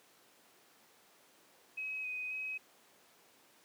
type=tone with pitch steps; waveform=sine; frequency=2548 / 2504 / 2540 Hz; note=D#7 / D#7 / D#7; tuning=+41 / +10 / +35 cents; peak=-37 dBFS; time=1.77-2.58 s; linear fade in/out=10 ms; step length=270 ms; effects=pink hiss -64 dBFS RMS until 3.64 s + high-pass 300 Hz 12 dB/octave